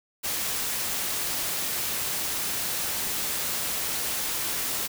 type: noise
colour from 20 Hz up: white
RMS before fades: -29 dBFS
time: 0.23-4.88 s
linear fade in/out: 20 ms
effects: none